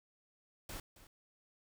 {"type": "noise with echo", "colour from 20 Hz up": "pink", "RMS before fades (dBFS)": -45, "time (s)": [0.69, 0.8], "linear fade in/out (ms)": 2, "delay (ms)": 270, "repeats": 1, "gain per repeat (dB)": -15, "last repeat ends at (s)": 1.07, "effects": []}